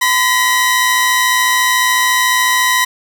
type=tone pair together; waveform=sawtooth; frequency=1016 / 1918 Hz; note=B5 / A#6; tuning=+49 / +49 cents; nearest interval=major seventh; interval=1100 cents; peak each=-10 dBFS; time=0.01-2.85 s; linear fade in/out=10 ms; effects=7-bit